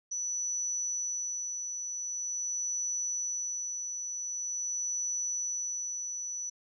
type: tone with tremolo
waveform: sine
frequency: 5940 Hz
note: F#8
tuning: 6 cents sharp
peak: -30 dBFS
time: 0.11-6.5 s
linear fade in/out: 10 ms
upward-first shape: sine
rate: 0.45 Hz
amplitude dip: 40%
effects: none